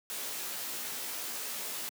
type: noise with comb filter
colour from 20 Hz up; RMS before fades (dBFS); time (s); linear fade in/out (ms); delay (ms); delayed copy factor
white; -38; 0.1-1.89; 0; 16; +0.9
effects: high-pass 200 Hz 12 dB/octave